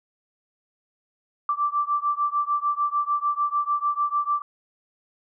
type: beating tone pair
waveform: sine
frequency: 1168 / 1174.7 Hz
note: D6 / D6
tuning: -10 / 0 cents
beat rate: 6.7 Hz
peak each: -24 / -25 dBFS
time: 1.49-4.42 s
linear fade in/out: 2 ms
effects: none